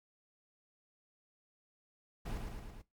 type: noise with echo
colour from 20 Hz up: brown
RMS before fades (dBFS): -39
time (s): 2.25-2.38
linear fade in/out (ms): 10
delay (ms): 110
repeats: 4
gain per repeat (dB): -3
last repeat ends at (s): 2.82
effects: noise-tail reverb RT60 0.2 s tail -19 dB re dry + MP3 96 kbps